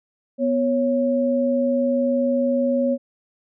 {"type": "tone pair together", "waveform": "sine", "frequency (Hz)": [246.9, 551.9], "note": ["B3", "C#5"], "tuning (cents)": [0, -8], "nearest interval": "octave + major second", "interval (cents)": 1392, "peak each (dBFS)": -20, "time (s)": [0.38, 2.98], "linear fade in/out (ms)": 50, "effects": []}